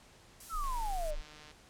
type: noise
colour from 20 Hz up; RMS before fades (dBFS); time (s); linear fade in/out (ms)
violet; -43; 0.4-1.11; 5
type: exponential sweep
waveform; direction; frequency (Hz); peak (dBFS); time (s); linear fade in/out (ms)
sine; down; 1376 to 572; -35; 0.49-1.16; 50
type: tone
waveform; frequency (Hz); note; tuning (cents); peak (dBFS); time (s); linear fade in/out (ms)
sine; 26.28; G#0; +21; -34; 0.53-1.22; 20
type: click train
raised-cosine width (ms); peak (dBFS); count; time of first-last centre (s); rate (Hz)
0.2; -36; 133; 0.64-1.514; 151
effects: pink hiss -59 dBFS RMS until 1.69 s + low-pass 9000 Hz 12 dB/octave